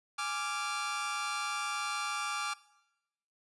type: chord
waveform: sawtooth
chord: D diminished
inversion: second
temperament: equal with one note detuned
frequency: 830.6 / 1174.7 / 1384.9 Hz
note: Ab5 / D6 / F6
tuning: 0 / 0 / -15 cents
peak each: -37 / -32 / -34 dBFS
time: 0.18-2.54 s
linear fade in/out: 10 ms
effects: noise-tail reverb RT60 0.9 s tail -20 dB re dry + resampled to 24000 Hz